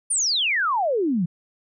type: exponential sweep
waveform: sine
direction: down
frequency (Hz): 9760 to 159.3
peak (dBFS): -19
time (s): 0.1-1.26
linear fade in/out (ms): 10
effects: none